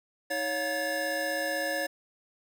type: tone cluster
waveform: square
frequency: 315.3 / 557 / 713 / 1727 Hz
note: D#4 / C#5 / F5 / A6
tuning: +23 / +8 / +36 / -33 cents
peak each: -40 / -33 / -38 / -33 dBFS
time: 0.3-1.87 s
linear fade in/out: 10 ms
effects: none